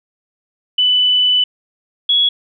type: tone pair in turn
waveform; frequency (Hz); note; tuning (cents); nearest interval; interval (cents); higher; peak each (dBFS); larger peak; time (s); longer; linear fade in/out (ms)
sine; 2990 / 3356; F#7 / G#7; +17 / +17; major second; 200; second; -10; neither; 0.78-1.44 / 2.09-2.29; first; 5
effects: none